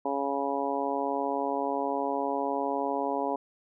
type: harmonic tone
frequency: 139.4 Hz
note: C#3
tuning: 10 cents sharp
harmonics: 2 / 3 / 4 / 5 / 6 / 7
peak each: -34 / -34 / -34 / -34 / -34 / -34 dBFS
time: 0.05-3.36 s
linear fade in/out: 5 ms
effects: none